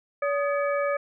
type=harmonic tone with a mistuned harmonic; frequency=570 Hz; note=C#5; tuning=48 cents sharp; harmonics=1 / 2 / 3 / 4; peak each=-24 / -30 / -34 / -36 dBFS; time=0.22-0.97 s; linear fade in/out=5 ms; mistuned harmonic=2; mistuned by=+150 cents; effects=none